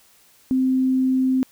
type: tone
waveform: sine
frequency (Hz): 260.1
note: C4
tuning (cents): -10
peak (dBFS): -16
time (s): 0.51-1.43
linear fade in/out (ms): 0
effects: white hiss -55 dBFS RMS until 1.51 s